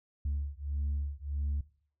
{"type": "beating tone pair", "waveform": "sine", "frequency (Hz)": [70.9, 72.5], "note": ["C#2", "D2"], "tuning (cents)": [40, -22], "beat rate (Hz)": 1.6, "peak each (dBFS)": [-33, -33], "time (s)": [0.25, 1.61], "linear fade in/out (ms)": 5, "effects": ["noise-tail reverb RT60 0.5 s tail -20 dB re dry", "tanh soft clip ceiling -27 dBFS"]}